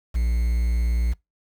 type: tone with quantisation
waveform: triangle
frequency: 58.7 Hz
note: A#1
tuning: 13 cents sharp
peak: -17 dBFS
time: 0.14-1.14 s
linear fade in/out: 20 ms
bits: 7
effects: noise-tail reverb RT60 0.2 s tail -24 dB re dry